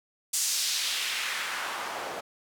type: noise with band-pass filter sweep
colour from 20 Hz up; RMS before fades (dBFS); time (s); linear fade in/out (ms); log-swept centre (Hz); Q
white; -31; 0.33-2.21; 10; 7200 to 580; 1.3
effects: none